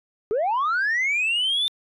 sine linear sweep, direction up, 397.7 to 3600 Hz, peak -18 dBFS, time 0.31-1.68 s, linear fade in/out 0 ms, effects tanh soft clip ceiling -18 dBFS

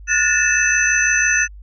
sine tone cluster, 1450 / 1744 / 1810 / 2619 / 6090 Hz, F#6 / A6 / A6 / E7 / F#8, -35 / -16 / +48 / -12 / +49 cents, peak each -20 dBFS, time 0.07-1.48 s, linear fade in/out 50 ms, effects added 50 Hz sine -35 dBFS peak until 1.62 s

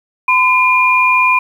sine tone pair together, 1015.3 / 2412 Hz, B5 / D7, +48 / +46 cents, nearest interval octave + minor third, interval 1498 cents, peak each -11 dBFS, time 0.28-1.39 s, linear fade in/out 5 ms, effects 7-bit

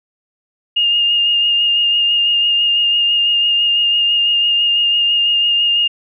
sine tone with vibrato, 2831 Hz, F7, 23 cents sharp, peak -11 dBFS, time 0.76-5.88 s, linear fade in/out 10 ms, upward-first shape sine, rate 6 Hz, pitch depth 17 cents each way, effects none

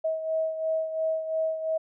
sine beating tone pair, 639 / 641.9 Hz, D#5 / E5, +46 / -46 cents, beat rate 2.9 Hz, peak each -26 / -33 dBFS, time 0.04-1.78 s, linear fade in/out 10 ms, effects none

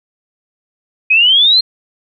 sine exponential sweep, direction up, 2489 to 4240 Hz, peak -6 dBFS, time 1.1-1.61 s, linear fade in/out 10 ms, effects none

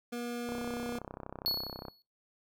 25% pulse tone, 239.7 Hz, A#3, 48 cents sharp, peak -32 dBFS, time 0.12-0.99 s, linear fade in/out 10 ms
click train, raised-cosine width 1 ms, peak -27 dBFS, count 46, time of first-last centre 0.49-1.883 s, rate 32.3 Hz
square tone with exponential decay, 4379 Hz, C#8, 22 cents flat, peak -27 dBFS, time 1.46-2.02 s, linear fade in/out 0 ms, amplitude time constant 120 ms
effects noise-tail reverb RT60 0.3 s tail -25 dB re dry

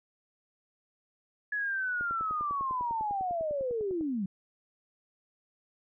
sine linear sweep, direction down, 1701 to 179.8 Hz, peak -29 dBFS, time 1.52-4.26 s, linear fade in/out 5 ms
click train, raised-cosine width 2 ms, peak -31 dBFS, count 21, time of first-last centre 2.01-4.01 s, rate 10 Hz
effects none

